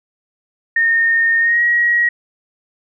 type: tone with pitch glide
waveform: sine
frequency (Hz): 1834 to 1900.9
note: A#6 to A#6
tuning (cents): -29 to +33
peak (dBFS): -11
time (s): 0.76-2.09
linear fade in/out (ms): 5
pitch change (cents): +62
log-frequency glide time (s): 1.4-1.62
effects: none

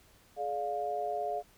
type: chord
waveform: sine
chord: D diminished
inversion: second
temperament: just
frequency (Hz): 422.9 / 587.3 / 704.8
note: Ab4 / D5 / F5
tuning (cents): +31 / 0 / +16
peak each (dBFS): -38 / -38 / -33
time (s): 0.36-1.43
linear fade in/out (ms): 50
effects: pink hiss -62 dBFS RMS until 1.57 s

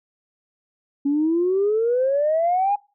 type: exponential sweep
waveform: sine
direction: up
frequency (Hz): 277.2 to 830.6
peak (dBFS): -16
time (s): 1.05-2.76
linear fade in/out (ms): 10
effects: noise-tail reverb RT60 0.3 s tail -23 dB re dry + tanh soft clip ceiling -12 dBFS

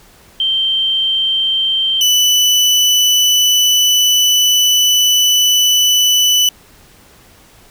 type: tone pair in turn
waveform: sine / 30% pulse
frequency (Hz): 3136 / 2983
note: G7 / F#7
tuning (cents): 0 / +13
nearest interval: minor second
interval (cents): 87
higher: first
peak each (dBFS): -12 / -6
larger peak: second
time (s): 0.4-2.01 / 2.01-6.49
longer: second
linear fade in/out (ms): 2
effects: pink hiss -45 dBFS RMS until 7.7 s

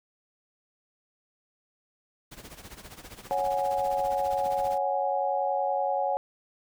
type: noise with tremolo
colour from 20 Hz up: pink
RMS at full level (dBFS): -43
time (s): 2.31-4.78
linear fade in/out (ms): 10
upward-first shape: sine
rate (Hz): 15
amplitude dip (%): 75
type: chord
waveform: sine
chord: C# suspended fourth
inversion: none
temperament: equal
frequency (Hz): 554.4 / 740 / 830.6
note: C#5 / F#5 / G#5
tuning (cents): 0 / 0 / 0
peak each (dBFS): -29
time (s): 3.31-6.17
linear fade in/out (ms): 0
effects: none

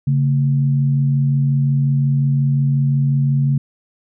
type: tone pair together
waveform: sine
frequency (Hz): 140 / 225.6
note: C#3 / A3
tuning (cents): +18 / +44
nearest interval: minor sixth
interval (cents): 826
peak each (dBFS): -13 / -24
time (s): 0.07-3.58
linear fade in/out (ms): 5
effects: none

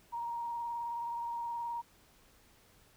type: tone with vibrato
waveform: sine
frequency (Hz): 940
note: A#5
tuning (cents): +14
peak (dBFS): -35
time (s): 0.12-1.82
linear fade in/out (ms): 20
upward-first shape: sine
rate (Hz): 19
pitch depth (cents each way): 19
effects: pink hiss -64 dBFS RMS until 2.96 s

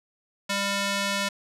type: tone with band-pass filter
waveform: square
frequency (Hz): 199.3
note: G3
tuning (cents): +29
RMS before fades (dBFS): -27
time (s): 0.49-1.29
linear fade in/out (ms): 10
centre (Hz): 3700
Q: 0.53
effects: resampled to 32000 Hz + 8-bit

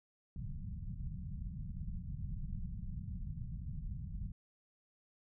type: low-pass noise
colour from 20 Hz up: pink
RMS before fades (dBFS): -42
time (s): 0.36-4.32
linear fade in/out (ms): 2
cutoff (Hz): 190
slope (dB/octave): 48
effects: none

